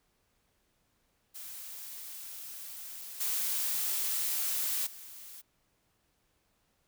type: noise with level steps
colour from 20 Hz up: blue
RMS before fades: -44 / -32 / -48 dBFS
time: 1.34-5.42 s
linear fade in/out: 20 ms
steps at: 3.2 / 4.86 s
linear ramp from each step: 10 ms
effects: pink hiss -74 dBFS RMS until 6.87 s